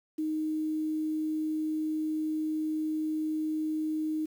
sine tone with quantisation, 311.1 Hz, D#4, in tune, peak -28 dBFS, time 0.18-4.26 s, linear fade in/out 10 ms, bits 9, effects none

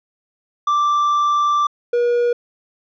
triangle tone pair in turn, 1174.7 / 480.1 Hz, D6 / B4, 0 / -49 cents, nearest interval octave + minor third, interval 1549 cents, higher first, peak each -12 dBFS, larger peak neither, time 0.67-1.67 / 1.93-2.33 s, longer first, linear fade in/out 5 ms, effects resampled to 16000 Hz

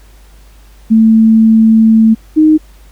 sine tone pair in turn, 222.2 / 310.3 Hz, A3 / D#4, +17 / -5 cents, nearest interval tritone, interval 578 cents, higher second, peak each -3 dBFS, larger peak neither, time 0.9-2.15 / 2.36-2.58 s, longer first, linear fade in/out 20 ms, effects added 50 Hz sine -37 dBFS peak until 2.91 s + pink hiss -47 dBFS RMS until 2.91 s

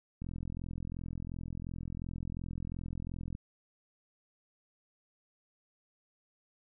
click train, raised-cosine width 5 ms, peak -28 dBFS, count 135, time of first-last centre 0.22-3.351 s, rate 42.8 Hz, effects none

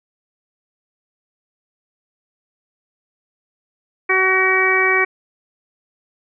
harmonic tone with a mistuned harmonic, 376.9 Hz, F#4, 32 cents sharp, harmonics 1 / 2 / 3 / 4 / 5 / 6, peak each -20 / -26 / -22 / -24 / -18 / -17 dBFS, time 4.09-5.05 s, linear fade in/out 10 ms, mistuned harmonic 6, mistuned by +16 cents, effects none

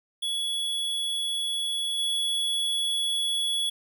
square tone with level steps, 3379 Hz, G#7, 29 cents sharp, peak -27 / -25 dBFS, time 0.22-3.7 s, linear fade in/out 10 ms, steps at 1.98 s, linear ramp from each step 10 ms, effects none

